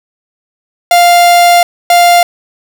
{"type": "tone pair in turn", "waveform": "45% pulse", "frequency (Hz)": [698.5, 698.5], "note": ["F5", "F5"], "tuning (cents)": [0, 0], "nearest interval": "unison", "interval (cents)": 0, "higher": "neither", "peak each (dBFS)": -3, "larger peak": "neither", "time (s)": [[0.91, 1.63], [1.9, 2.23]], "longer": "first", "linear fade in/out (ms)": 2, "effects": []}